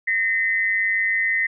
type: tone pair together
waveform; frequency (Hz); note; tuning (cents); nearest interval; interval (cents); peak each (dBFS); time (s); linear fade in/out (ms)
sine; 1843 / 2042; A#6 / C7; -20 / -43; major second; 177; -21; 0.07-1.47; 10
effects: none